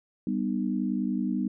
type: chord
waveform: sine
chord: G augmented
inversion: none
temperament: equal with one note detuned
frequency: 196 / 246.9 / 305.4 Hz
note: G3 / B3 / D#4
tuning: 0 / 0 / -32 cents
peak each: -29 / -29 / -32 dBFS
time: 0.27-1.48 s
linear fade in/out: 2 ms
effects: none